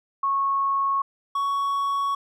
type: tone pair in turn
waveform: sine / triangle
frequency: 1100 / 1116 Hz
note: C#6 / C#6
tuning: -14 / +11 cents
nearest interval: unison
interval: 25 cents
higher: second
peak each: -20 dBFS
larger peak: neither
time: 0.23-1.02 / 1.35-2.15 s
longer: second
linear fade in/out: 5 ms
effects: none